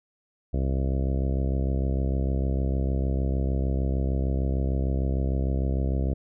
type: harmonic tone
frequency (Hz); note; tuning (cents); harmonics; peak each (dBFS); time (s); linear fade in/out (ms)
66.6; C2; +31; 1 / 2 / 3 / 4 / 5 / 6 / 7 / 8 / 9 / 10; -24 / -30 / -34 / -36 / -38 / -40 / -41 / -42 / -43 / -44; 0.53-6.14; 10
effects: none